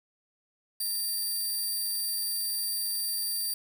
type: tone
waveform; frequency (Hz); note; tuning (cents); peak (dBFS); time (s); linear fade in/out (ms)
10% pulse; 4699; D8; 0; -22; 0.8-3.54; 5
effects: 8-bit